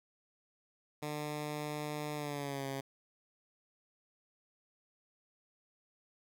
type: tone with pitch glide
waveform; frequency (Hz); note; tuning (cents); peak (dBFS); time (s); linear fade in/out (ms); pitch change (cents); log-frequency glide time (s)
10% pulse; 149.6 to 136.39; D3 to C#3; +32 to -28; -29; 1.02-2.81; 10; -160; 2.15-2.66
effects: none